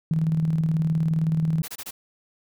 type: tone with tremolo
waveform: sine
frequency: 160 Hz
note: D#3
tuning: 49 cents sharp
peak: -18 dBFS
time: 0.11-1.62 s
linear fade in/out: 2 ms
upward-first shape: square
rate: 19 Hz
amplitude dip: 40%
type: noise bursts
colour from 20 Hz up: white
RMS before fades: -35 dBFS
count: 4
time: 1.63-1.91 s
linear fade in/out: 10 ms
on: 52 ms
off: 24 ms
effects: none